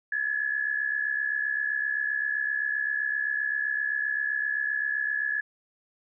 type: tone with amplitude modulation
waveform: sine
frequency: 1703 Hz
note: G#6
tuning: 43 cents sharp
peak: -22 dBFS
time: 0.12-5.41 s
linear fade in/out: 5 ms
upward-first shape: sine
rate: 67.7 Hz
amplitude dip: 75%
effects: none